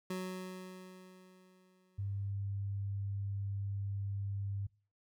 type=tone with exponential decay; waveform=25% pulse; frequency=185 Hz; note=F#3; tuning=in tune; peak=-32 dBFS; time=0.1-2.31 s; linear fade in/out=5 ms; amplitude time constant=480 ms
type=tone; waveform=sine; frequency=99.5 Hz; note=G2; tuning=26 cents sharp; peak=-35 dBFS; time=1.98-4.67 s; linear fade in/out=10 ms
effects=noise-tail reverb RT60 0.4 s tail -24 dB re dry